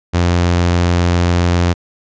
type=tone; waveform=sawtooth; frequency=87.31 Hz; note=F2; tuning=in tune; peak=-7 dBFS; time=0.13-1.74 s; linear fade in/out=20 ms; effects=resampled to 16000 Hz